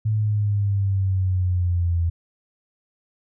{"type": "exponential sweep", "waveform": "sine", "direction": "down", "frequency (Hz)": [109, 83.7], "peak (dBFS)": -18, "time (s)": [0.05, 2.1], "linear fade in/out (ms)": 10, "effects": []}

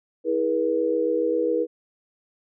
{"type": "tone cluster", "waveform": "sine", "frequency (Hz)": [323.7, 415.4, 482.8], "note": ["E4", "G#4", "B4"], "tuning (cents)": [-31, 0, -39], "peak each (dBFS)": [-26, -27, -22], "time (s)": [0.24, 1.67], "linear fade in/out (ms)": 50, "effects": []}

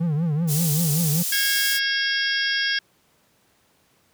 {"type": "tone with vibrato", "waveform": "triangle", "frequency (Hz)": 158.4, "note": "D#3", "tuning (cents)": 31, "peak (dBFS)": -17, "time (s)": [0, 1.23], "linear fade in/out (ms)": 10, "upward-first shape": "triangle", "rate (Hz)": 5.2, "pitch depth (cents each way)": 190}
{"type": "high-pass noise", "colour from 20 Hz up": "pink", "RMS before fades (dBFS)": -26, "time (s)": [0.47, 1.8], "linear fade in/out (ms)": 50, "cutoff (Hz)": 7100, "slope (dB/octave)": 12}
{"type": "harmonic tone", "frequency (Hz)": 545, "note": "C#5", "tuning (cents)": -29, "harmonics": [3, 4, 5, 6, 7, 8, 9, 10], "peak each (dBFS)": [-23, -32, -36, -27, -39, -40, -29, -31], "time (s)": [1.32, 2.79], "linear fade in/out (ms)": 5}
{"effects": ["pink hiss -62 dBFS RMS until 4.13 s", "high-pass 100 Hz 12 dB/octave"]}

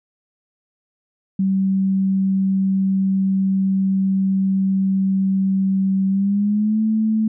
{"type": "tone with pitch glide", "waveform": "sine", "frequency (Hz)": [192.3, 218.4], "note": ["G3", "A3"], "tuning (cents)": [-33, -13], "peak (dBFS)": -15, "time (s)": [1.39, 7.28], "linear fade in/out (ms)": 5, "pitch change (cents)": 220, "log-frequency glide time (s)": [6.08, 6.81], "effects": []}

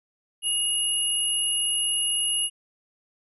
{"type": "tone pair together", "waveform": "sine", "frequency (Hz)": [2869, 10822], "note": ["F7", "E9"], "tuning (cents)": [46, 44], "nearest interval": "octave + major seventh", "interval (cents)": 2298, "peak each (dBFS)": -25, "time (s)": [0.42, 2.5], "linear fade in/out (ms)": 50, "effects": []}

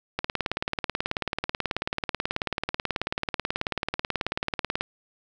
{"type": "click train", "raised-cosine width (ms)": 0.3, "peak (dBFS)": -10, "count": 86, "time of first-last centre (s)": [0.19, 4.81], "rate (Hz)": 18.4, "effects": []}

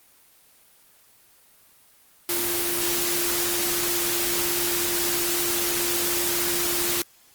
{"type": "tone in noise", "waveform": "sine", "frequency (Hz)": 347.7, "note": "F4", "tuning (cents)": -8, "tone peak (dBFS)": -30, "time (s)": [2.29, 7.02], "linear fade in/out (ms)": 2, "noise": "white", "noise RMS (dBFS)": -25, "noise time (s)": [2.29, 7.02], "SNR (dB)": -8, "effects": ["white hiss -56 dBFS RMS until 7.34 s", "Opus 24 kbps"]}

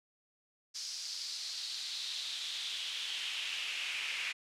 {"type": "noise with high-pass filter sweep", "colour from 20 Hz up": "brown", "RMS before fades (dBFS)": -39, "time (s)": [0.74, 4.33], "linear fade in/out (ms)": 20, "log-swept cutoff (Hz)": [5200, 2400], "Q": 3.6, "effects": ["low-pass 8000 Hz 12 dB/octave"]}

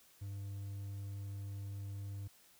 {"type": "tone", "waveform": "triangle", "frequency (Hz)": 99.6, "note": "G2", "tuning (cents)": 28, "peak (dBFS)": -39, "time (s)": [0.21, 2.28], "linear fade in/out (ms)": 10, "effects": ["white hiss -65 dBFS RMS until 2.59 s"]}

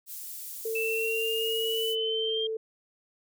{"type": "high-pass noise", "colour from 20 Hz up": "pink", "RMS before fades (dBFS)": -40, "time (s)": [0.06, 1.96], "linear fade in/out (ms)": 50, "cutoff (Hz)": 11000, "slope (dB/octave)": 12}
{"type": "tone with pitch glide", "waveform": "sine", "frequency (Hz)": [448, 442.6], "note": ["A4", "A4"], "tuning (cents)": [31, 10], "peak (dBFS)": -29, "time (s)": [0.65, 2.57], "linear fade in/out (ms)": 5, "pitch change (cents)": -21, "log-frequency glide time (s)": [1.89, 2.45]}
{"type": "exponential sweep", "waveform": "sine", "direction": "up", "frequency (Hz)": [2637, 3204], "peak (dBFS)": -29, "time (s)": [0.75, 2.47], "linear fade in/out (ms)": 5}
{"effects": []}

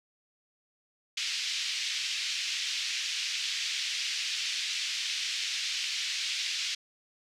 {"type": "band-pass noise", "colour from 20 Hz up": "pink", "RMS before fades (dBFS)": -33, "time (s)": [1.17, 6.75], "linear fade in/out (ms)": 5, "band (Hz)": [2400, 5900], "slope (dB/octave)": 24, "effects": []}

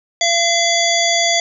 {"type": "harmonic tone with a mistuned harmonic", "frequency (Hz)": 682, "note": "F5", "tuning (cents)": -41, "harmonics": [1, 3, 5, 7, 9, 10], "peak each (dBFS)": [-18, -19, -19, -21, -23, -22], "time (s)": [0.21, 1.4], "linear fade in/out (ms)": 2, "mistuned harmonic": 7, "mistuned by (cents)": -34, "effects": []}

